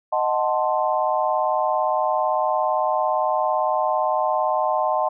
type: chord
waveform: sine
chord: D# diminished seventh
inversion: none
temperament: equal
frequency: 622.3 / 740 / 880 / 1046.5 Hz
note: D#5 / F#5 / A5 / C6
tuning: 0 / 0 / 0 / 0 cents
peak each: -23 / -24 / -24 / -25 dBFS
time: 0.12-5.09 s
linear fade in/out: 10 ms
effects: none